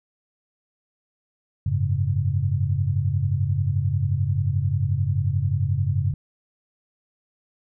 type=chord; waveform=sine; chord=F# suspended second; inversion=none; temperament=equal with one note detuned; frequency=92.5 / 103.83 / 137.55 Hz; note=F#2 / G#2 / C#3; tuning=0 / 0 / -13 cents; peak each=-24 dBFS; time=1.66-6.14 s; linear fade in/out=5 ms; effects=none